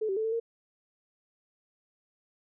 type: tone with pitch steps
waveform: sine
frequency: 434.1 / 385 / 438.6 / 446 / 460.8 Hz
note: A4 / G4 / A4 / A4 / A#4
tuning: -23 / -31 / -6 / +23 / -20 cents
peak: -27 dBFS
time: 0.01-0.4 s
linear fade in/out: 10 ms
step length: 78 ms
effects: none